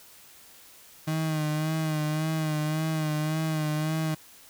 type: tone with vibrato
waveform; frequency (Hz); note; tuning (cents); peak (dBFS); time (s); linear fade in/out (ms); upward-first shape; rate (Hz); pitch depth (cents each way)
35% pulse; 155.56; D#3; 0; -24; 1.07-4.15; 10; sine; 1.8; 42
effects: white hiss -52 dBFS RMS until 4.49 s